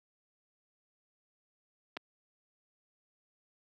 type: clicks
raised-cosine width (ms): 0.3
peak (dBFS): -24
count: 2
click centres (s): 1.968 / 1.971
effects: high-pass 200 Hz 12 dB/octave